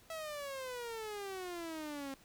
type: exponential sweep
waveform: sawtooth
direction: down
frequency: 657 to 268 Hz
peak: -37 dBFS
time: 0.1-2.14 s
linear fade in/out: 2 ms
effects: pink hiss -63 dBFS RMS until 2.24 s